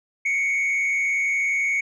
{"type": "tone with frequency modulation", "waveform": "sine", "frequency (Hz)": 2217, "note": "C#7", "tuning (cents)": 0, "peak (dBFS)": -17, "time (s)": [0.25, 1.81], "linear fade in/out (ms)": 10, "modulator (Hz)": 91.4, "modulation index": 0.67, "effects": ["tanh soft clip ceiling -19 dBFS"]}